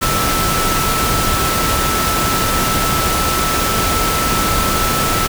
sine tone in noise, 1318.5 Hz, E6, in tune, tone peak -19 dBFS, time 0.01-5.28 s, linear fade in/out 20 ms, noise pink, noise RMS -17 dBFS, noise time 0.01-5.28 s, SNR -5 dB, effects none

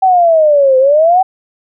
sine exponential two-way sweep, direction down then up, 771 to 513 to 771 Hz, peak -5 dBFS, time 0.02-1.23 s, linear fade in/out 10 ms, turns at 0.78 s, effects none

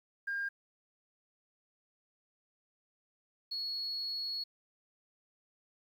sine tone pair in turn, 1608 / 4348 Hz, G6 / C#8, +44 / -34 cents, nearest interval octave + perfect fourth, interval 1722 cents, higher second, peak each -32 / -34 dBFS, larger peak first, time 0.27-0.49 / 3.51-4.44 s, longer second, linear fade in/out 10 ms, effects tanh soft clip ceiling -29 dBFS + 11-bit

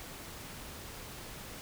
silence, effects pink hiss -46 dBFS RMS until 1.61 s

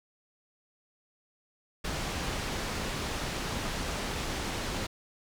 pink low-pass noise, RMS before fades -34 dBFS, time 1.84-4.87 s, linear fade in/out 10 ms, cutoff 6800 Hz, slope 12 dB/octave, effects none

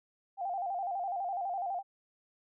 sine tone with vibrato, 746 Hz, F#5, 14 cents sharp, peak -32 dBFS, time 0.37-1.83 s, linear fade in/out 50 ms, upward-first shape square, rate 12 Hz, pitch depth 93 cents each way, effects none

